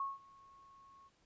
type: tone with ADSR envelope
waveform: sine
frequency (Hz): 1097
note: C#6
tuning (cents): -18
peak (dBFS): -34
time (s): 0-1.1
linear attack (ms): 3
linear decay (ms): 180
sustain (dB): -24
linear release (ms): 34
effects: pink hiss -73 dBFS RMS until 1.25 s + resampled to 16000 Hz